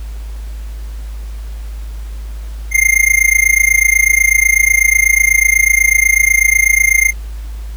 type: tone with amplitude modulation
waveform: square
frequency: 2110 Hz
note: C7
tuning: 14 cents sharp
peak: -5 dBFS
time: 2.71-7.13 s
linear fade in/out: 50 ms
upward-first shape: sine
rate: 28.1 Hz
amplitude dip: 95%
effects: added 53 Hz sine -22 dBFS peak until 7.76 s + pink hiss -42 dBFS RMS until 7.76 s